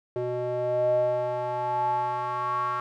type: tone with band-pass filter sweep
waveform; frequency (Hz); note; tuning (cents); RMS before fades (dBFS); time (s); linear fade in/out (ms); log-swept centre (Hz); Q
square; 123.47; B2; 0; -27; 0.16-2.8; 0; 470 to 1200; 8.2
effects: none